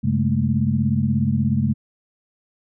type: tone cluster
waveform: sine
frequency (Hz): 95.7 / 136.4 / 208.3 / 225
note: G2 / C#3 / G#3 / A3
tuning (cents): -41 / -28 / +5 / +39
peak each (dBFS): -24 / -21 / -22 / -23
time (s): 0.03-1.74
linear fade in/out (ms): 20
effects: none